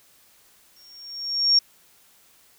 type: tone with exponential growth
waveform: sine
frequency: 5540 Hz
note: F8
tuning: 15 cents flat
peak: -12 dBFS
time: 0.76-1.59 s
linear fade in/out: 5 ms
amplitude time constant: 180 ms
effects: white hiss -57 dBFS RMS until 2.58 s